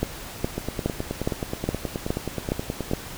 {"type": "two click trains", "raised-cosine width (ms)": 2, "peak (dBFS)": [-9, -13], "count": [8, 23], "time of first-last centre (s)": [[0.03, 2.935], [0.58, 2.913]], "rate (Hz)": [2.41, 9.43], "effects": ["pink hiss -38 dBFS RMS until 3.17 s"]}